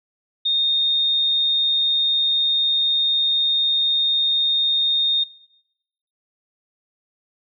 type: tone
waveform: sine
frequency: 3678 Hz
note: A#7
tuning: 24 cents flat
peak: -17 dBFS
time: 0.45-5.24 s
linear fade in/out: 10 ms
effects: noise-tail reverb RT60 0.9 s tail -20 dB re dry